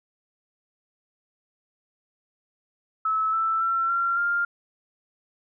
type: tone with pitch steps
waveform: sine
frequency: 1300 / 1324.3 / 1349 / 1374.1 / 1399.8 Hz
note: E6 / E6 / E6 / F6 / F6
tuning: -24 / +8 / +40 / -29 / +4 cents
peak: -21 dBFS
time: 3.05-4.45 s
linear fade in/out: 5 ms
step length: 280 ms
effects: none